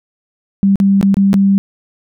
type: tone with dropouts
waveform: sine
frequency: 196.6 Hz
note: G3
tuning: 5 cents sharp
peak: -7 dBFS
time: 0.63-1.58 s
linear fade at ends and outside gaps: 0 ms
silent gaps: 0.757-0.801 / 1.012-1.028 / 1.143-1.169 / 1.331-1.341 s
effects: none